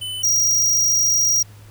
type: tone pair in turn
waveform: square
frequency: 3012 / 5709 Hz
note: F#7 / F8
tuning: +30 / +37 cents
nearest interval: major seventh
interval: 1107 cents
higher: second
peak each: -26 / -15 dBFS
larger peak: second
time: 0.01-0.23 / 0.23-1.43 s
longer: second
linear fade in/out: 10 ms
effects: added 104 Hz sine -41 dBFS peak until 1.7 s + pink hiss -50 dBFS RMS until 1.7 s